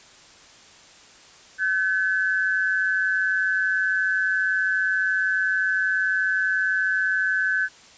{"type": "tone pair together", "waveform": "sine", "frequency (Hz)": [1525, 1713.2], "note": ["G6", "A6"], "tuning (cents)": [-48, -47], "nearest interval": "major second", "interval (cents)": 201, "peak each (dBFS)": [-21, -25], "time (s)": [1.58, 7.69], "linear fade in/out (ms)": 50, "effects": ["white hiss -49 dBFS RMS until 7.97 s", "resampled to 16000 Hz"]}